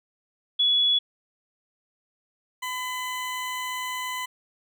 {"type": "tone pair in turn", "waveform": ["sine", "20% pulse"], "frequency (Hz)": [3392, 1008.4], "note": ["G#7", "B5"], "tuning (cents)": [36, 36], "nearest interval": "octave + major sixth", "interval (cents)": 2100, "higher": "first", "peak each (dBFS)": [-18, -24], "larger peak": "first", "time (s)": [[0.59, 0.99], [2.62, 4.26]], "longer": "second", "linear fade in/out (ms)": 10, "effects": []}